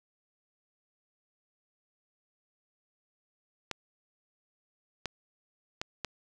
clicks, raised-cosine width 0.2 ms, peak -16 dBFS, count 4, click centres 3.713 / 5.057 / 5.815 / 6.047 s, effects none

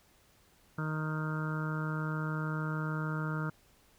harmonic tone, 155.56 Hz, D#3, in tune, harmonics 1 / 2 / 3 / 4 / 6 / 7 / 8 / 9 / 10, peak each -33 / -42 / -46 / -49 / -47 / -50 / -44 / -41 / -49 dBFS, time 0.78-3.5 s, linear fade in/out 5 ms, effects pink hiss -65 dBFS RMS until 3.98 s

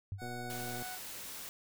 sine tone with exponential decay, 98 Hz, G2, in tune, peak -33 dBFS, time 0.12-0.31 s, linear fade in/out 0 ms, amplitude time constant 41 ms
25% pulse tone, 740 Hz, F#5, in tune, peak -39 dBFS, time 0.18-0.99 s, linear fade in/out 50 ms
click train, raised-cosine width 2 ms, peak -33 dBFS, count 74, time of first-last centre 0.22-0.823 s, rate 121 Hz
white noise, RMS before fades -45 dBFS, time 0.5-1.49 s, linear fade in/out 0 ms
effects none

